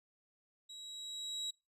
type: tone with level ramp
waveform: 35% pulse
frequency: 3863 Hz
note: B7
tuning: 39 cents flat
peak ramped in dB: -46 to -34 dBFS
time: 0.69-1.51 s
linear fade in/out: 10 ms
effects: noise-tail reverb RT60 0.3 s tail -25 dB re dry + resampled to 32000 Hz